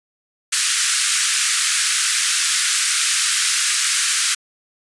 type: band-pass noise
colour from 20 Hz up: white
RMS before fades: -19 dBFS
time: 0.52-4.35 s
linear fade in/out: 10 ms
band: 1300 to 10000 Hz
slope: 48 dB/octave
effects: resampled to 24000 Hz